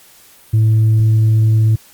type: tone with tanh clipping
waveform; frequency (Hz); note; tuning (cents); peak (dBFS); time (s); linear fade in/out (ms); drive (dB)
sine; 110; A2; 0; -9; 0.53-1.76; 10; 1
effects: white hiss -45 dBFS RMS until 1.93 s + Opus 48 kbps